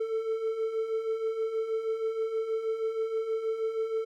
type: beating tone pair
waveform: triangle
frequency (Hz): 440 / 446.3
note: A4 / A4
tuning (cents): 0 / +25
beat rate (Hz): 6.3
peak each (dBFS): -34 / -27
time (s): 0-4.05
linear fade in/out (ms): 10
effects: none